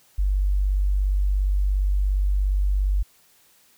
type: tone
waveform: sine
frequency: 48.59 Hz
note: G1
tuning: 15 cents flat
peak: -18 dBFS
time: 0.18-3.03 s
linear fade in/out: 10 ms
effects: white hiss -58 dBFS RMS until 3.77 s